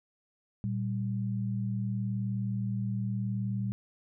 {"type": "tone pair together", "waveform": "sine", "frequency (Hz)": [116.5, 195.7], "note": ["A#2", "G3"], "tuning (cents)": [-1, -3], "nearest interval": "major sixth", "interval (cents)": 898, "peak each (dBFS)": [-31, -33], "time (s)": [0.64, 3.72], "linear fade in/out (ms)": 0, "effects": []}